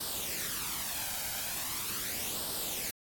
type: noise with flanger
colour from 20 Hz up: white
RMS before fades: -36 dBFS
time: 0-2.91 s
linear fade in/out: 10 ms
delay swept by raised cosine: 0.22 to 1.32 ms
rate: 0.4 Hz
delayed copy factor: +0.55
effects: AAC 64 kbps